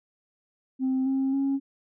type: tone with pitch steps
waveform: sine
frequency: 261.6 / 267.7 / 274 Hz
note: C4 / C4 / C#4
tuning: 0 / +40 / -20 cents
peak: -21 dBFS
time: 0.79-1.6 s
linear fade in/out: 50 ms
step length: 270 ms
effects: tanh soft clip ceiling -20 dBFS